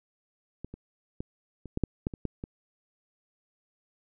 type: clicks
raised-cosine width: 3 ms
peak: -24 / -28 / -21 / -28 / -16 / -12 / -15 / -25 / -17 / -23 dBFS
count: 10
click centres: 0.646 / 0.74 / 1.205 / 1.657 / 1.774 / 1.837 / 2.069 / 2.138 / 2.253 / 2.439 s
effects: none